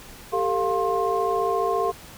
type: tone cluster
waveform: sine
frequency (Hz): 395.1 / 449.7 / 702 / 1062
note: G4 / A4 / F5 / C6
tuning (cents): +14 / +38 / +9 / +25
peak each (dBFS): -26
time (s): 0.32-1.92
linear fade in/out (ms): 20
effects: pink hiss -44 dBFS RMS until 2.17 s